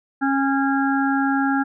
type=harmonic tone with a mistuned harmonic; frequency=273.2 Hz; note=C#4; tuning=25 cents flat; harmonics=1 / 3 / 5 / 6; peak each=-19 / -24 / -26 / -27 dBFS; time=0.21-1.64 s; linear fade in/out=20 ms; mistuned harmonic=5; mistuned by=+20 cents; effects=none